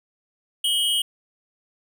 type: tone pair together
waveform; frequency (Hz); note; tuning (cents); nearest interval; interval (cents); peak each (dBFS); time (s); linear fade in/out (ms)
square; 2943 / 3201; F#7 / G7; -10 / +36; minor second; 146; -23 / -23; 0.64-1.02; 5
effects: none